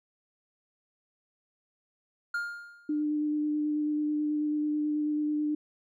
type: tone with exponential decay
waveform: triangle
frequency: 1410 Hz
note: F6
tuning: 16 cents sharp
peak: -25 dBFS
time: 2.34-3.03 s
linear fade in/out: 5 ms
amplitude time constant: 150 ms
type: tone with vibrato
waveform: sine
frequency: 300 Hz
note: D4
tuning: 37 cents sharp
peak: -26 dBFS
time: 2.89-5.55 s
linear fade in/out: 5 ms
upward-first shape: square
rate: 9.2 Hz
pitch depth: 9 cents each way
effects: none